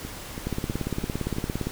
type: two click trains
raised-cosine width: 3 ms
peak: -14 / -22 dBFS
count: 22 / 5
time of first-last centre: 0.47-1.67 / 0.05-1.366 s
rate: 17.5 / 3.04 Hz
effects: pink hiss -39 dBFS RMS until 1.71 s